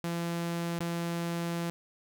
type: tone with dropouts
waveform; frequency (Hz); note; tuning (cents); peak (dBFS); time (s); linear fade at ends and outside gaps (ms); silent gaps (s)
sawtooth; 170; F3; -46; -27; 0.04-1.7; 0; 0.79-0.805
effects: none